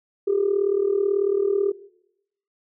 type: tone with amplitude modulation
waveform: sine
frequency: 399.3 Hz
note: G4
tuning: 32 cents sharp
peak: -14 dBFS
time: 0.27-1.72 s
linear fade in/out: 10 ms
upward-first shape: sine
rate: 38.2 Hz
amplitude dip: 80%
effects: noise-tail reverb RT60 0.8 s tail -20 dB re dry + tanh soft clip ceiling -11 dBFS